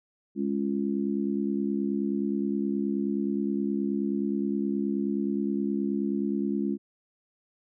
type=harmonic tone; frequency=69.5 Hz; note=C#2; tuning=5 cents sharp; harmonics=3 / 4 / 5; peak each=-28 / -30 / -32 dBFS; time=0.35-6.78 s; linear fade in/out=50 ms; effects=none